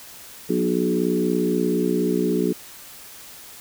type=harmonic tone with a mistuned harmonic; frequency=60.5 Hz; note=B1; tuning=35 cents flat; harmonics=3 / 4 / 5 / 6 / 7; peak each=-25 / -25 / -25 / -25 / -25 dBFS; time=0.49-2.53 s; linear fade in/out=10 ms; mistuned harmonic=6; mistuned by=+17 cents; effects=white hiss -42 dBFS RMS until 3.6 s